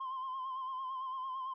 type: tone with vibrato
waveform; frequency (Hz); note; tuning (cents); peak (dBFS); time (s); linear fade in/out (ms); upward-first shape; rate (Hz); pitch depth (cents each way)
sine; 1046.5; C6; 0; -35; 0-1.54; 10; sine; 8.9; 49
effects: tanh soft clip ceiling -35 dBFS